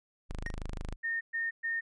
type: tone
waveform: sawtooth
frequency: 25.96 Hz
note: G#0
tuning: in tune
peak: -32 dBFS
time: 0.29-0.96 s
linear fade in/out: 20 ms
type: tone with exponential decay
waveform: triangle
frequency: 1864.7 Hz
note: A#6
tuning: in tune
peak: -30 dBFS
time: 0.46-0.55 s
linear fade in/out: 1 ms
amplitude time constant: 18 ms
type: tone bursts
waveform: sine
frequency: 1831 Hz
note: A#6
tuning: 32 cents flat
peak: -30 dBFS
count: 3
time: 1.03-1.81 s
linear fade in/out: 20 ms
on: 180 ms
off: 120 ms
effects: resampled to 22050 Hz